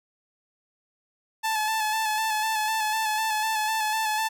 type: tone with vibrato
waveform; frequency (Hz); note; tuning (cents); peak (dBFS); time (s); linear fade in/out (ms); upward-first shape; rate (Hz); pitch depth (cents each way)
sawtooth; 870; A5; -20; -20; 1.43-4.29; 20; square; 4; 26
effects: none